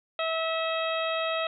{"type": "harmonic tone with a mistuned harmonic", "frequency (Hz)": 649, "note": "E5", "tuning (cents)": -27, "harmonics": [1, 2, 3, 4, 5, 6], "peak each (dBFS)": [-29, -32, -38, -35, -37, -38], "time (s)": [0.19, 1.47], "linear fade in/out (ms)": 2, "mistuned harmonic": 6, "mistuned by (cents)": -46, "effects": []}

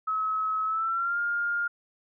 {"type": "tone with pitch glide", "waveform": "sine", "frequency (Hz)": [1286, 1410.5], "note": ["E6", "F6"], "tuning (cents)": [-43, 17], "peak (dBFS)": -25, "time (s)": [0.07, 1.68], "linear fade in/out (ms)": 10, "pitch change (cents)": 160, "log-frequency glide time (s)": [0.65, 1.19], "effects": []}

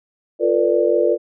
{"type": "chord", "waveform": "sine", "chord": "B half-diminished seventh", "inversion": "second", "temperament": "equal with one note detuned", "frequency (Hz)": [349.2, 448.7, 493.9, 587.3], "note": ["F4", "A4", "B4", "D5"], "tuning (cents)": [0, 34, 0, 0], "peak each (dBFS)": -19, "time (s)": [0.39, 1.18], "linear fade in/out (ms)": 50, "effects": []}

